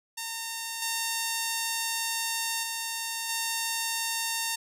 5% pulse tone with level steps, 913 Hz, A#5, 36 cents flat, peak -21 / -16 / -19 / -16 dBFS, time 0.17-4.56 s, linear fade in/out 10 ms, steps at 0.82 / 2.63 / 3.29 s, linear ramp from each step 2 ms, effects none

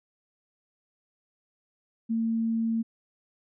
sine tone, 226.6 Hz, A#3, 49 cents flat, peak -24 dBFS, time 2.09-2.83 s, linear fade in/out 20 ms, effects none

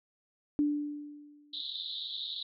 sine tone with exponential decay, 293.7 Hz, D4, in tune, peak -23 dBFS, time 0.59-1.61 s, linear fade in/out 0 ms, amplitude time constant 220 ms
white band-pass noise, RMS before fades -39 dBFS, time 1.53-2.43 s, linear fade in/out 5 ms, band 3500 to 4000 Hz, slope 96 dB/octave
effects none

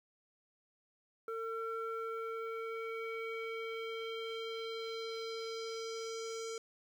square tone with low-pass filter sweep, 451.7 Hz, A4, 45 cents sharp, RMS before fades -41 dBFS, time 1.28-6.58 s, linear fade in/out 2 ms, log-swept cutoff 1200 to 6800 Hz, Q 3.1, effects 11-bit

